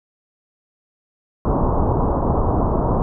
pink low-pass noise, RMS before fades -18 dBFS, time 1.45-3.02 s, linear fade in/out 0 ms, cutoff 1100 Hz, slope 48 dB/octave, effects none

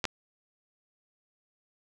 clicks, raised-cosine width 0.2 ms, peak -12 dBFS, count 2, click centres 0.042 / 0.053 s, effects none

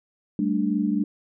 sine chord, G suspended second, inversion none, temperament equal, 196 / 220 / 293.7 Hz, G3 / A3 / D4, 0 / 0 / 0 cents, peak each -25 dBFS, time 0.39-1.04 s, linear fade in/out 2 ms, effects none

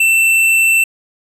triangle tone with hard clipping, 2678 Hz, E7, 27 cents sharp, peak -10 dBFS, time 0-0.84 s, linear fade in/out 5 ms, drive 17 dB, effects resampled to 32000 Hz

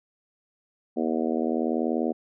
harmonic tone, 80.3 Hz, E2, 45 cents flat, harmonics 3 / 4 / 5 / 6 / 7 / 8 / 9, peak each -27 / -29 / -31 / -33 / -34 / -35 / -36 dBFS, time 0.96-2.13 s, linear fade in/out 20 ms, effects none

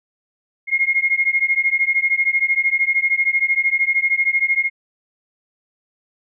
sine beating tone pair, 2140 / 2153 Hz, C7 / C7, +38 / +49 cents, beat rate 13 Hz, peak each -18 dBFS, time 0.67-4.7 s, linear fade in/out 50 ms, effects none

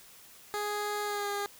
15% pulse tone with pitch glide, 415.3 to 406 Hz, G#4 to G#4, 0 to -39 cents, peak -25 dBFS, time 0.54-1.46 s, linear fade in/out 0 ms, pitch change -39 cents, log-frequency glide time 1.04-1.29 s, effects white hiss -54 dBFS RMS until 1.59 s

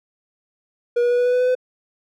triangle tone with pitch steps, 479.8 / 483.4 / 487.1 / 490.7 / 494.4 / 498.2 / 501.9 / 505.7 Hz, A#4 / B4 / B4 / B4 / B4 / B4 / B4 / B4, +50 / -37 / -24 / -11 / +2 / +15 / +28 / +41 cents, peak -13 dBFS, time 0.96-1.552 s, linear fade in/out 10 ms, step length 74 ms, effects none

